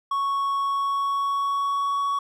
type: tone with pitch glide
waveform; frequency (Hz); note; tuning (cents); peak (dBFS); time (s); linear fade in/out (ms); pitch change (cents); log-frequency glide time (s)
triangle; 1108.7 to 1121.6; C#6 to C#6; 0 to +20; -20; 0.11-2.19; 5; +20; 0.58-2.01
effects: none